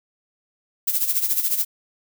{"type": "noise with tremolo", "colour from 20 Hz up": "violet", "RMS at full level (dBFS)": -19, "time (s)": [0.87, 1.65], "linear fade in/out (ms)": 10, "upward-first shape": "sine", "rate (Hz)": 14, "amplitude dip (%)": 70, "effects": []}